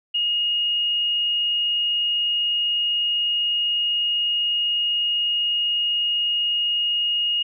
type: tone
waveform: sine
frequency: 2864 Hz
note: F7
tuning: 43 cents sharp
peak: -19 dBFS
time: 0.14-7.43 s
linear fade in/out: 10 ms
effects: none